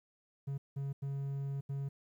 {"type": "tone bursts at uneven times", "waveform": "triangle", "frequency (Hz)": 138.59, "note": "C#3", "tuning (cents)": 0, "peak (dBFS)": -33, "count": 4, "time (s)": [[0.47, 0.58], [0.76, 0.93], [1.02, 1.61], [1.69, 1.89]], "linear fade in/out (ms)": 10, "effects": ["12-bit"]}